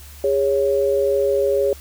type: tone pair together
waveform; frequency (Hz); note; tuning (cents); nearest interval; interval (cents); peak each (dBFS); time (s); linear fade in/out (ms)
sine; 407.9 / 554.4; G#4 / C#5; -31 / 0; perfect fourth; 531; -18; 0.24-1.73; 2
effects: added 72 Hz sine -39 dBFS peak until 1.8 s + white hiss -44 dBFS RMS until 1.8 s